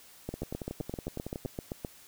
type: two click trains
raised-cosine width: 2 ms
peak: -21 / -23 dBFS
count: 13 / 13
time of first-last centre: 0.29-1.848 / 0.34-1.451 s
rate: 7.7 / 10.8 Hz
effects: white hiss -55 dBFS RMS until 2.07 s